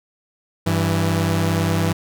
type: tone pair together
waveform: sawtooth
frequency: 97.38 / 164.81 Hz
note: G2 / E3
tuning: -11 / 0 cents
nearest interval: major sixth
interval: 911 cents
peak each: -16 dBFS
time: 0.66-1.93 s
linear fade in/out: 10 ms
effects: none